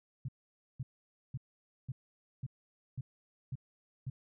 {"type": "tone bursts", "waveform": "sine", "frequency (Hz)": 130, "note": "C3", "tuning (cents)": -11, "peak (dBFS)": -35, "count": 8, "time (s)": [0.25, 4.1], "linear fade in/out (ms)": 5, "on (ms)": 35, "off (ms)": 510, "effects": []}